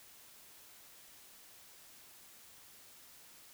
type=silence; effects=white hiss -58 dBFS RMS until 3.53 s